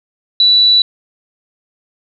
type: tone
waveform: sine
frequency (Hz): 3951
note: B7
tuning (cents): 0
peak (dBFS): -6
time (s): 0.4-0.82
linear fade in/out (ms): 2
effects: none